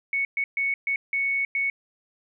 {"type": "tone bursts at uneven times", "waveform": "sine", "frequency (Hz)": 2217, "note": "C#7", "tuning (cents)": 0, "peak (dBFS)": -22, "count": 6, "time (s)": [[0.13, 0.25], [0.37, 0.44], [0.57, 0.74], [0.87, 0.96], [1.13, 1.45], [1.55, 1.7]], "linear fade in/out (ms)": 2, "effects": []}